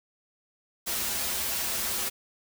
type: noise with comb filter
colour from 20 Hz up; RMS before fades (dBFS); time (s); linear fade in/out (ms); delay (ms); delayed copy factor
white; -30; 0.86-2.1; 20; 6.7; -1
effects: none